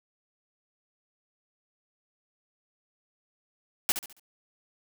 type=noise with echo; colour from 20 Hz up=white; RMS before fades=-24 dBFS; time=3.89-3.92 s; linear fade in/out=0 ms; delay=69 ms; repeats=4; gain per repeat=-9 dB; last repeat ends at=4.196 s; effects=none